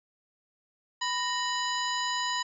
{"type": "harmonic tone with a mistuned harmonic", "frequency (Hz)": 991, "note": "B5", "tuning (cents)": 6, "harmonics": [1, 2, 3, 4, 5, 7], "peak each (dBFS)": [-31, -34, -36, -37, -38, -39], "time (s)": [1.01, 2.43], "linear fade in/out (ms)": 10, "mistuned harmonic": 2, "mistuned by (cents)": -110, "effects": []}